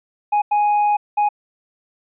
triangle tone bursts at uneven times, 830.6 Hz, G#5, in tune, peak -12 dBFS, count 3, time 0.32-0.42 / 0.51-0.97 / 1.17-1.29 s, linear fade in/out 10 ms, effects resampled to 8000 Hz

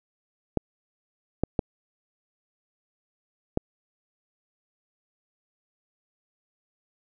clicks, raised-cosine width 2 ms, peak -9 dBFS, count 4, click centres 0.573 / 1.436 / 1.592 / 3.574 s, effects none

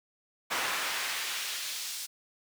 brown noise with high-pass filter sweep, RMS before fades -34 dBFS, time 0.5-2.07 s, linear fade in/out 20 ms, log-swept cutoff 1100 to 5300 Hz, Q 0.83, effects none

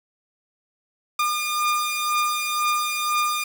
sawtooth beating tone pair, 1208 / 1210 Hz, D6 / D#6, +48 / -49 cents, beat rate 2 Hz, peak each -23 / -19 dBFS, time 1.19-3.44 s, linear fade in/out 5 ms, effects 7-bit

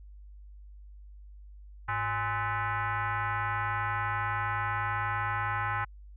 sine tone with frequency modulation, 105.6 Hz, G#2, 29 cents sharp, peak -28 dBFS, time 1.88-5.85 s, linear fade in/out 10 ms, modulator 466 Hz, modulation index 3.7, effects added 50 Hz sine -46 dBFS peak until 6.16 s

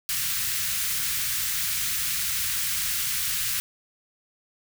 white band-stop noise, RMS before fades -27 dBFS, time 0.09-3.6 s, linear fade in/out 0 ms, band 160 to 1400 Hz, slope 24 dB/octave, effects none

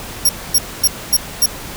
15% pulse tone bursts, 5588 Hz, F8, in tune, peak -3 dBFS, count 5, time 0.25-1.46 s, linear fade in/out 5 ms, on 42 ms, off 250 ms, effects pink hiss -30 dBFS RMS until 1.76 s

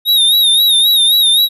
square tone with vibrato, 3739 Hz, A#7, 4 cents sharp, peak -8 dBFS, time 0.05-1.49 s, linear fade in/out 50 ms, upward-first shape sine, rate 3.8 Hz, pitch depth 78 cents each way, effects resampled to 32000 Hz

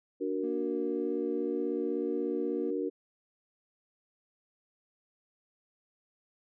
sine chord, D augmented, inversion none, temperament equal, 293.7 / 370 / 466.2 Hz, D4 / F#4 / A#4, 0 / 0 / 0 cents, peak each -34 dBFS, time 0.2-2.9 s, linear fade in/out 20 ms
triangle tone with vibrato, 235 Hz, A#3, 14 cents sharp, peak -37 dBFS, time 0.43-2.71 s, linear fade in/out 10 ms, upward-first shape triangle, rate 1.9 Hz, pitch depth 15 cents each way
effects none

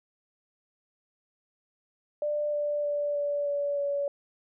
sine tone with pitch steps, 593 / 587.9 / 582.8 / 577.8 / 572.8 / 567.9 Hz, D5 / D5 / D5 / D5 / D5 / C#5, +17 / +2 / -13 / -28 / -43 / +42 cents, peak -26 dBFS, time 2.22-4.08 s, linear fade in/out 2 ms, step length 310 ms, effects none

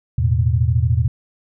sine chord, E suspended fourth, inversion none, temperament equal, 82.41 / 110 / 123.47 Hz, E2 / A2 / B2, 0 / 0 / 0 cents, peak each -18 dBFS, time 0.18-1.08 s, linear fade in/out 5 ms, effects none

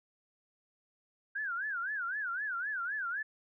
sine tone with vibrato, 1543 Hz, G6, 28 cents flat, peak -33 dBFS, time 1.35-3.23 s, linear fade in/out 10 ms, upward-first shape sine, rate 3.9 Hz, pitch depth 210 cents each way, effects none

